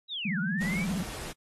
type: linear two-way sweep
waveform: sine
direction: down then up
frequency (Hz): 3951 to 1396.9 to 2388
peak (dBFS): -32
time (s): 0.08-0.87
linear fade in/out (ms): 50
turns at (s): 0.39
type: tone with vibrato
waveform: sine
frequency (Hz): 187.7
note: F#3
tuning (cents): +25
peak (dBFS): -28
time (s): 0.25-1.03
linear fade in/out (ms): 5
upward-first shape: sine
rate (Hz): 17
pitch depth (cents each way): 240
type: noise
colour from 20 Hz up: pink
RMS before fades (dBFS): -40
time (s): 0.6-1.33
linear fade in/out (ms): 20
effects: AAC 32 kbps